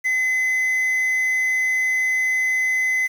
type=tone with quantisation; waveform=triangle; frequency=2033 Hz; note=B6; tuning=50 cents sharp; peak=-16 dBFS; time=0.04-3.08 s; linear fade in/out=20 ms; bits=7; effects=none